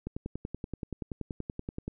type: click train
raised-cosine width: 3 ms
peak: -22 dBFS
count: 20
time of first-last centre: 0.07-1.88 s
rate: 10.5 Hz
effects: none